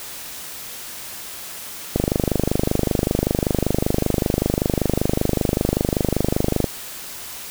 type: click train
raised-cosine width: 2 ms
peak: -4 dBFS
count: 119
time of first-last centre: 1.96-6.643 s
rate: 25.2 Hz
effects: white hiss -34 dBFS RMS until 7.5 s